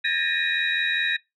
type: tone cluster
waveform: sine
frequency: 1630 / 1790 / 1875 / 2468 / 3822 Hz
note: G#6 / A6 / A#6 / D#7 / A#7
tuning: -33 / +29 / +10 / -15 / +43 cents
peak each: -30 / -26 / -28 / -27 / -27 dBFS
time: 0.04-1.17 s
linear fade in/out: 10 ms
effects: noise-tail reverb RT60 0.2 s tail -24 dB re dry + tanh soft clip ceiling -10 dBFS